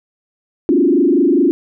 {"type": "tone with frequency modulation", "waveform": "sine", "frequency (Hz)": 313, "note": "D#4", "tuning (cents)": 10, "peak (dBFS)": -9, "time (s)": [0.69, 1.51], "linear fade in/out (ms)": 0, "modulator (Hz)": 24.9, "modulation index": 2.3, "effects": []}